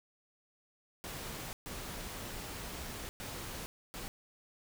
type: noise bursts at uneven times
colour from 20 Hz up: pink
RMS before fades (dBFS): -43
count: 4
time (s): 1.04-1.53 / 1.66-3.09 / 3.2-3.66 / 3.94-4.08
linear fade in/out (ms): 0
effects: none